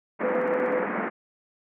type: band-pass noise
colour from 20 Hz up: pink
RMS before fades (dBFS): -29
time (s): 0.19-1.1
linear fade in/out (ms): 20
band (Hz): 190 to 2100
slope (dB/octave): 48
type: tone with tremolo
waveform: sine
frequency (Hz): 503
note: B4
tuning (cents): +32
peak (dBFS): -23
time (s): 0.23-0.84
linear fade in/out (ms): 2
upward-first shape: square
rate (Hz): 8.1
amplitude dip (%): 25
effects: none